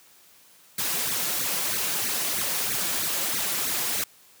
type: noise with flanger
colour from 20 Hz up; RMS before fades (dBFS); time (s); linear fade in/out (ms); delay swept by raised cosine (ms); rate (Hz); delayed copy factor
white; -27; 0.78-4.04; 5; 0.47 to 5.97; 3.1; +0.9
effects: white hiss -55 dBFS RMS until 4.4 s + high-pass 100 Hz 12 dB/octave

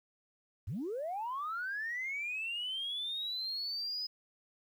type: linear sweep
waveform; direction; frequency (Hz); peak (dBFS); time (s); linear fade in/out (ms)
sine; up; 73.3 to 5050; -34; 0.67-4.07; 10
effects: tanh soft clip ceiling -31 dBFS + 11-bit

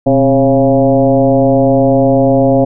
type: tone with frequency modulation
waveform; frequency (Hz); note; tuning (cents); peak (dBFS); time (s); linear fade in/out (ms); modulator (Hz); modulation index
sine; 405.9; G#4; -40; -6; 0.06-2.65; 10; 140; 2
effects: none

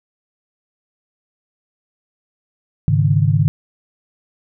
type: chord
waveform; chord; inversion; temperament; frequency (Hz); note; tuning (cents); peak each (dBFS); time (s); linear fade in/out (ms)
sine; Ab suspended fourth; none; equal; 103.83 / 138.59 / 155.56; Ab2 / Db3 / Eb3; 0 / 0 / 0; -16; 2.88-3.48; 0
effects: none

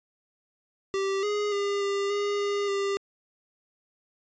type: tone with pitch steps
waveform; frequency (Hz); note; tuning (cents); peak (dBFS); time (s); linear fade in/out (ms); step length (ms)
square; 390 / 415.1 / 403.2 / 399.2 / 408 / 405.7 / 397.4; G4 / G#4 / G4 / G4 / G#4 / G#4 / G4; -9 / -1 / +49 / +32 / -31 / -41 / +24; -26; 0.94-2.97; 0; 290
effects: resampled to 16000 Hz

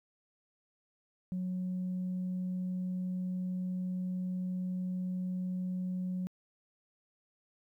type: tone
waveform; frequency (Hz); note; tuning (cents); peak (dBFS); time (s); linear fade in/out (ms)
sine; 183.1; F#3; -18; -31; 1.32-6.27; 0
effects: tanh soft clip ceiling -30 dBFS + 12-bit

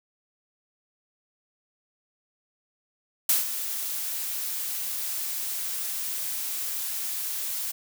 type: noise with ADSR envelope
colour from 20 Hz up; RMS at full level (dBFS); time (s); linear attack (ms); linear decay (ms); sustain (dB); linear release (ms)
blue; -20; 3.29-7.72; 4; 150; -11; 12
effects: none

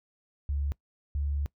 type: tone pair in turn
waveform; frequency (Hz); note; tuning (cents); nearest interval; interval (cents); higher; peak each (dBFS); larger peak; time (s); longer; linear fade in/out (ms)
sine; 71 / 71.62; C#2 / D2; +42 / -43; unison; 15; second; -27; neither; 0.49-0.72 / 1.15-1.46; second; 0
effects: noise-tail reverb RT60 0.1 s tail -22 dB re dry

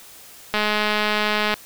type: click train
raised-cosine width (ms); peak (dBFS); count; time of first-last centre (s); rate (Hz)
0.3; -5; 212; 0.54-1.54; 211
effects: white hiss -44 dBFS RMS until 1.65 s

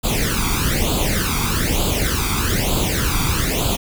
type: noise with flanger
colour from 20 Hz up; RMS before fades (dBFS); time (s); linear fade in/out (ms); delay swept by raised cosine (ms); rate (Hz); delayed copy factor
pink; -19; 0.03-3.77; 20; 0.26 to 0.87; 1.1; +0.8
effects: none

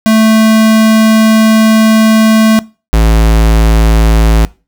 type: tone pair in turn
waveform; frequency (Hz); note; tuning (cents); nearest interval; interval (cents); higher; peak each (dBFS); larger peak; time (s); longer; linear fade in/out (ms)
square; 220 / 55; A3 / A1; 0 / 0; 2 octaves; 2400; first; -5; neither; 0.06-2.59 / 2.93-4.45; first; 0
effects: noise-tail reverb RT60 0.3 s tail -21 dB re dry

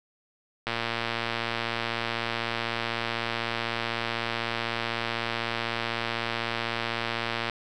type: click train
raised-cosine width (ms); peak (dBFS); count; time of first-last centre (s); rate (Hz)
0.3; -12; 793; 0.67-7.498; 116
effects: none

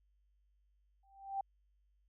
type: tone with exponential growth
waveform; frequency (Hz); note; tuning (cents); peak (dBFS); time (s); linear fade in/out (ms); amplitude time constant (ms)
sine; 784; G5; 0; -32; 1.03-1.41; 5; 82
effects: added 50 Hz sine -70 dBFS peak until 2.08 s

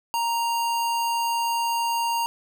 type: tone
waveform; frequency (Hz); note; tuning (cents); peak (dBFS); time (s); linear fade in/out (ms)
square; 932.3; A#5; 0; -23; 0.14-2.26; 0
effects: none

